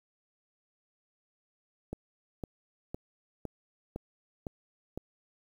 click train, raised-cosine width 2 ms, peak -23 dBFS, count 7, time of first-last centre 1.93-4.976 s, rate 1.97 Hz, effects 9-bit

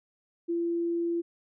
sine tone, 340 Hz, F4, 46 cents flat, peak -26 dBFS, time 0.48-1.22 s, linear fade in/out 20 ms, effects none

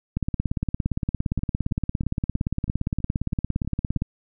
two click trains, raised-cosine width 5 ms, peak -24 / -11 dBFS, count 9 / 68, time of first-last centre 1.39-3.971 / 0.17-4.021 s, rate 3.1 / 17.4 Hz, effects none

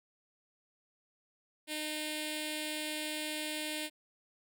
5% pulse tone with notch filter, 305.8 Hz, D#4, 30 cents flat, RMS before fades -38 dBFS, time 1.67-3.9 s, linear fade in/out 50 ms, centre 1200 Hz, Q 0.67, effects none

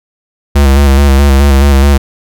square tone with vibrato, 69.3 Hz, C#2, in tune, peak -4 dBFS, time 0.55-1.98 s, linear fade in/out 10 ms, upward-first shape square, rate 4.7 Hz, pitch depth 40 cents each way, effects none

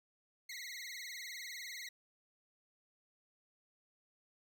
20% pulse tone with vibrato, 2038 Hz, C7, 46 cents flat, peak -39 dBFS, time 0.49-1.89 s, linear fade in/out 5 ms, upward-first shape triangle, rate 20 Hz, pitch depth 150 cents each way, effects none

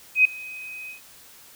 sine tone with ADSR envelope, 2518 Hz, D#7, 20 cents sharp, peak -10 dBFS, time 0.15-1.01 s, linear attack 100 ms, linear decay 4 ms, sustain -24 dB, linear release 120 ms, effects white hiss -49 dBFS RMS until 1.55 s

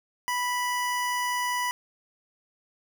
25% pulse tone, 985 Hz, B5, 5 cents flat, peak -22 dBFS, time 0.28-1.71 s, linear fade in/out 0 ms, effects none

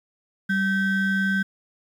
triangle ring-modulated tone, 870 Hz, A5, 20 cents flat, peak -15 dBFS, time 0.49-1.43 s, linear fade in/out 10 ms, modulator 676 Hz, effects 9-bit

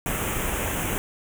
pink band-stop noise, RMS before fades -27 dBFS, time 0.06-0.98 s, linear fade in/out 0 ms, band 3200 to 6400 Hz, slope 48 dB/octave, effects none

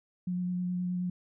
sine tone with vibrato, 179.7 Hz, F3, 50 cents sharp, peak -29 dBFS, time 0.27-1.1 s, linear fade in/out 5 ms, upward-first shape square, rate 9.5 Hz, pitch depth 10 cents each way, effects none

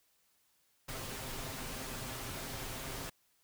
pink noise with comb filter, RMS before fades -42 dBFS, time 0.88-3.1 s, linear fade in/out 10 ms, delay 7.6 ms, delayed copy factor +0.5, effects white hiss -73 dBFS RMS until 3.43 s

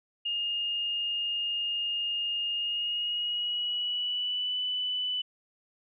sine tone with pitch glide, 2836 to 2989 Hz, F7 to F#7, +26 to +17 cents, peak -28 dBFS, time 0.25-5.22 s, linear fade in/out 10 ms, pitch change +91 cents, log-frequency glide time 2.53-4.58 s, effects none

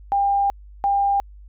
sine tone pair in turn, 799 / 799 Hz, G5 / G5, +33 / +33 cents, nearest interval unison, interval 0 cents, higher neither, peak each -16 dBFS, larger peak neither, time 0.12-0.5 / 0.84-1.2 s, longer first, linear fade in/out 0 ms, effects added 50 Hz sine -40 dBFS peak until 1.48 s

